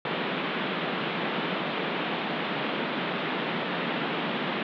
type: band-pass noise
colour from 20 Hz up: pink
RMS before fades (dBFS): -30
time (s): 0.05-4.63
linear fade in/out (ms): 2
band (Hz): 160 to 3600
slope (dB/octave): 48
effects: none